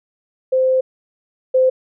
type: tone pair in turn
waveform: sine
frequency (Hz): 519 / 517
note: C5 / C5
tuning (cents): -14 / -21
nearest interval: unison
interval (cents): 7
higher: first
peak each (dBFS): -12 / -10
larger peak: second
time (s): 0.52-0.81 / 1.54-1.7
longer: first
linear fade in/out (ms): 10
effects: none